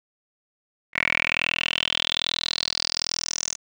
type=tone with band-pass filter sweep; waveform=10% pulse; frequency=41.2 Hz; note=E1; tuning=in tune; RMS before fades=-26 dBFS; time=0.93-3.57 s; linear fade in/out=50 ms; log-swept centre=2100 to 6400 Hz; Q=7.2; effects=none